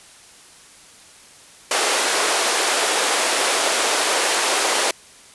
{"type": "high-pass noise", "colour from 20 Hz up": "pink", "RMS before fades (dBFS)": -19, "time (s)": [1.71, 4.91], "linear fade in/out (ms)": 2, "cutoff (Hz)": 410, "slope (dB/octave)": 24, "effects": ["white hiss -46 dBFS RMS until 5.34 s", "resampled to 24000 Hz"]}